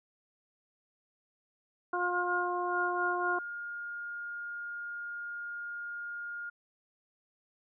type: harmonic tone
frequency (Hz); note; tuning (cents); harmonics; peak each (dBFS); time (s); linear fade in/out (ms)
355.4; F4; +30; 1 / 2 / 3 / 4; -35 / -35 / -34 / -34; 1.93-3.39; 5
type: tone with pitch glide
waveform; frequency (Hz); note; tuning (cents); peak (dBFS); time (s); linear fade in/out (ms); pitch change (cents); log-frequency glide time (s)
sine; 1429 to 1417.5; F6 to F6; +39 to +25; -37; 1.96-6.5; 10; -14; 2.2-2.79
effects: none